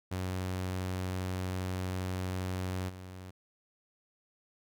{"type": "tone with level steps", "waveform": "sawtooth", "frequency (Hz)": 92.5, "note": "F#2", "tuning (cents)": 0, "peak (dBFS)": [-29, -40], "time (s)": [0.11, 3.31], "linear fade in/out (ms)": 10, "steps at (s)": 2.88, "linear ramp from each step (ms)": 20, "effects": []}